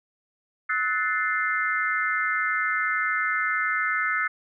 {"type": "chord", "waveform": "sine", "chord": "F# half-diminished seventh", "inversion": "third", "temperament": "equal with one note detuned", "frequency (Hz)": [1291.4, 1480, 1760, 2093], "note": ["E6", "F#6", "A6", "C7"], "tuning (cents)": [-36, 0, 0, 0], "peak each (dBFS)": -28, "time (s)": [0.69, 4.28], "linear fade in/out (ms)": 10, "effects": []}